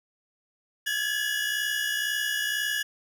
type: tone cluster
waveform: 40% pulse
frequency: 1653 / 1715 / 2904 Hz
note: G#6 / A6 / F#7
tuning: -9 / -45 / -33 cents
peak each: -30 / -29 / -31 dBFS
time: 0.86-2.83 s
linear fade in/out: 10 ms
effects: none